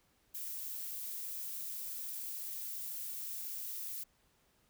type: noise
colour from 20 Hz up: violet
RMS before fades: -42 dBFS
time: 0.34-4.04 s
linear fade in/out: 10 ms
effects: pink hiss -72 dBFS RMS until 4.69 s